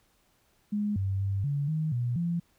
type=tone with pitch steps; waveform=sine; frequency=207.6 / 96.9 / 98.3 / 142.6 / 156.5 / 121.3 / 171 Hz; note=G#3 / G2 / G2 / C#3 / D#3 / B2 / F3; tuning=0 / -20 / +5 / +49 / +10 / -31 / -36 cents; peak=-26 dBFS; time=0.72-2.4 s; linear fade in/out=10 ms; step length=240 ms; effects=pink hiss -68 dBFS RMS until 2.58 s

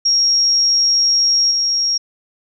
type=tone with level steps; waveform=sine; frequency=5588 Hz; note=F8; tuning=in tune; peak=-11 / -14 dBFS; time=0.05-1.98 s; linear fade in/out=10 ms; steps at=1.51 s; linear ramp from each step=2 ms; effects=none

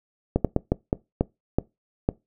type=slowing click train; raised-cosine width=2 ms; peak=-6 dBFS; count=8; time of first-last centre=0.36-2.089 s; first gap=87 ms; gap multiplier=1.34; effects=noise-tail reverb RT60 0.2 s tail -22 dB re dry

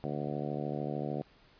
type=harmonic tone; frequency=73.42 Hz; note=D2; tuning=in tune; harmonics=2 / 3 / 4 / 5 / 6 / 7 / 8 / 9 / 10; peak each=-38 / -40 / -41 / -42 / -43 / -43 / -44 / -45 / -45 dBFS; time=0.04-1.22 s; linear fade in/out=0 ms; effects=pink hiss -62 dBFS RMS until 1.59 s + resampled to 11025 Hz

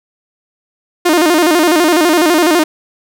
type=tone with vibrato; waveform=sawtooth; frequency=329.6 Hz; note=E4; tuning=in tune; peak=-4 dBFS; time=1.05-2.64 s; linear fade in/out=10 ms; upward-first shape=square; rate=12 Hz; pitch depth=120 cents each way; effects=none

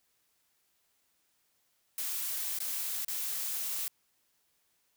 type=noise with dropouts; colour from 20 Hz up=blue; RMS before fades=-35 dBFS; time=1.98-3.88 s; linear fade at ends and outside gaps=1 ms; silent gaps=2.588-2.603 / 3.048-3.082 s; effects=white hiss -74 dBFS RMS until 4.96 s

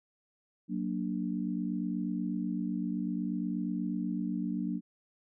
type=chord; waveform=sine; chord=Gb augmented; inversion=none; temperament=equal; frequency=185 / 233.1 / 293.7 Hz; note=Gb3 / Bb3 / D4; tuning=0 / 0 / 0 cents; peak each=-34 / -35 / -36 dBFS; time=0.68-4.81 s; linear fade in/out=50 ms; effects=none

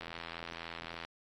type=click train; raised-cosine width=0.3 ms; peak=-26 dBFS; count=88; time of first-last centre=0.01-1.049 s; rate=83.7 Hz; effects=AAC 48 kbps

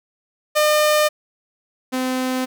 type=tone pair in turn; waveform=sawtooth; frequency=605 / 257 Hz; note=D#5 / C4; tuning=-49 / -31 cents; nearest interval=octave + minor third; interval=1482 cents; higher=first; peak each=-10 / -16 dBFS; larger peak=first; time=0.55-1.09 / 1.92-2.46 s; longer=neither; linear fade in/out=20 ms; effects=none

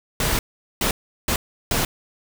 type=noise bursts at uneven times; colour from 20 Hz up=pink; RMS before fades=-21 dBFS; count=4; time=0.2-0.39 / 0.81-0.91 / 1.28-1.36 / 1.71-1.85 s; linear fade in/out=2 ms; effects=none

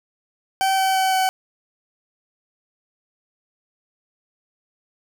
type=tone with pitch steps; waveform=40% pulse; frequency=770 / 765.1 / 760.3 / 755.5 Hz; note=G5 / G5 / F#5 / F#5; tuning=-31 / -42 / +47 / +36 cents; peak=-16 dBFS; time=0.61-1.29 s; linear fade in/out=0 ms; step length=170 ms; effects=none

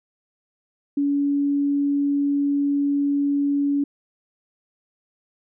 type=tone; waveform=sine; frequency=283.9 Hz; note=C#4; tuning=41 cents sharp; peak=-18 dBFS; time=0.97-3.84 s; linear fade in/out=5 ms; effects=none

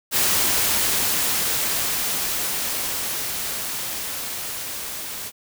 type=noise with level ramp; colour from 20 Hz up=white; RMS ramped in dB=-19 to -32 dBFS; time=0.11-5.32 s; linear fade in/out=50 ms; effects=none

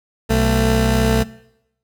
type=tone pair together; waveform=20% pulse; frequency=63.4 / 223.1 Hz; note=B1 / A3; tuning=+46 / +24 cents; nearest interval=octave + minor seventh; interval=2178 cents; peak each=-12 dBFS; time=0.29-1.24 s; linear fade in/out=20 ms; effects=noise-tail reverb RT60 0.8 s tail -20 dB re dry

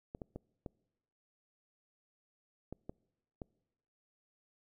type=clicks; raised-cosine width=2 ms; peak=-29 dBFS; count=7; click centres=0.149 / 0.218 / 0.36 / 0.662 / 2.726 / 2.895 / 3.418 s; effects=noise-tail reverb RT60 1.0 s tail -26 dB re dry

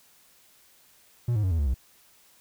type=tone with pitch steps; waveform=triangle; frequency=120 / 105.68 / 93.07 / 81.96 / 72.18 / 63.57 Hz; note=B2 / G#2 / F#2 / E2 / D2 / C2; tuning=-49 / +31 / +11 / -9 / -29 / -49 cents; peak=-20 dBFS; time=1.28-1.742 s; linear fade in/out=5 ms; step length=77 ms; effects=white hiss -59 dBFS RMS until 2.4 s

